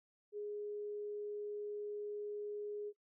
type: tone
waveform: sine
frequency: 415.3 Hz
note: G#4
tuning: in tune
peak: -40 dBFS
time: 0.32-2.93 s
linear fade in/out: 50 ms
effects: noise-tail reverb RT60 0.1 s tail -24 dB re dry